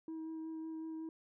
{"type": "tone with vibrato", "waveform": "sine", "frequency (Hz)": 320.3, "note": "E4", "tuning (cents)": -50, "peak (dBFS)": -38, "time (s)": [0.08, 1.09], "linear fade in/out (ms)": 2, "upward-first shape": "sine", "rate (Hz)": 5.4, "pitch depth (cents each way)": 11, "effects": ["tanh soft clip ceiling -40 dBFS"]}